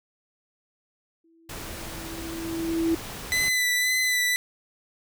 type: tone with exponential growth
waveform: sine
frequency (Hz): 329.6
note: E4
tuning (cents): 0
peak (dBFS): -19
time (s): 1.24-2.95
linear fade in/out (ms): 5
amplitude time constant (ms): 370
type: noise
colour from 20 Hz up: pink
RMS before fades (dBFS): -37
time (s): 1.49-3.49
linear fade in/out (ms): 5
type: tone with vibrato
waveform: sawtooth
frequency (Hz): 2000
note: B6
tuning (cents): +21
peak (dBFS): -18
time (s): 3.32-4.36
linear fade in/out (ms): 0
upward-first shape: sine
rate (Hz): 1.9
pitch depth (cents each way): 23
effects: none